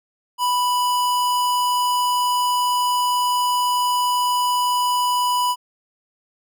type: tone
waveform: square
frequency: 987.8 Hz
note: B5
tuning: in tune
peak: -18 dBFS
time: 0.38-5.56 s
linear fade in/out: 50 ms
effects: none